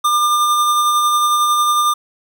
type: tone with tremolo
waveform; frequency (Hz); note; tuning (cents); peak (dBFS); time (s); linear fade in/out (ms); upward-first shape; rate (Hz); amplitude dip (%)
square; 1200; D6; +37; -12; 0.04-1.94; 10; sine; 11; 25
effects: none